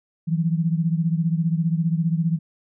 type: beating tone pair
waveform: sine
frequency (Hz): 162.1 / 177.1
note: E3 / F3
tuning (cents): -29 / +24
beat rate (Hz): 15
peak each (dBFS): -20 / -24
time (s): 0.27-2.39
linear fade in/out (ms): 20
effects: none